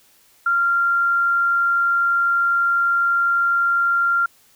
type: tone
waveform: sine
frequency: 1386 Hz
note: F6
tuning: 14 cents flat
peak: -15 dBFS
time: 0.46-4.26 s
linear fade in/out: 5 ms
effects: white hiss -55 dBFS RMS until 4.55 s